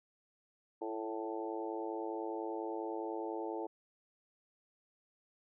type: harmonic tone with a mistuned harmonic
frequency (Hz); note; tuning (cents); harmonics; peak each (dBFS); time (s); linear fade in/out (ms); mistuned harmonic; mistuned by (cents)
110; A2; 0; 3 / 4 / 5 / 6 / 7 / 8; -41 / -42 / -46 / -49 / -47 / -45; 0.81-3.67; 10; 3; +29
effects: none